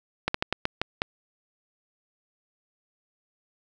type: slowing click train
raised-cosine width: 0.3 ms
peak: -8 dBFS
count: 7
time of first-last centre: 0.28-1.019 s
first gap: 64 ms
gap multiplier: 1.26
effects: none